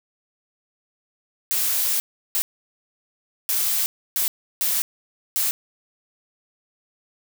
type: noise bursts at uneven times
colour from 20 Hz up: blue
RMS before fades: -22 dBFS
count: 6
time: 1.51-2 / 2.35-2.42 / 3.49-3.86 / 4.16-4.28 / 4.61-4.82 / 5.36-5.51 s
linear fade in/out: 0 ms
effects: none